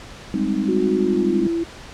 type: chord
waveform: sine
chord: Ab major seventh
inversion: third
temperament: equal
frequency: 196 / 207.7 / 261.6 / 311.1 Hz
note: G3 / Ab3 / C4 / Eb4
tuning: 0 / 0 / 0 / 0 cents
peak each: -24 dBFS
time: 0.34-1.47 s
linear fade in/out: 2 ms
type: tone with pitch glide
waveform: sine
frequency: 365.2 to 334.9 Hz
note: F#4 to E4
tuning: -23 to +27 cents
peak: -19 dBFS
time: 0.68-1.64 s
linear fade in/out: 10 ms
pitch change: -150 cents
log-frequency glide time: 0.99-1.51 s
effects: pink hiss -39 dBFS RMS until 1.93 s + low-pass 6000 Hz 12 dB/octave